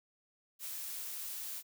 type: noise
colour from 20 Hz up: blue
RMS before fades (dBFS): -42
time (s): 0.59-1.63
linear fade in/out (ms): 50
effects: none